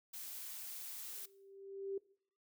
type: noise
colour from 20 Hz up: blue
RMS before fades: -47 dBFS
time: 0.13-1.26 s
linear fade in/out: 10 ms
type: tone with exponential growth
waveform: sine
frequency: 392 Hz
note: G4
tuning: in tune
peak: -36 dBFS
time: 1.01-1.98 s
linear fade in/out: 5 ms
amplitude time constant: 210 ms
effects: noise-tail reverb RT60 0.6 s tail -21 dB re dry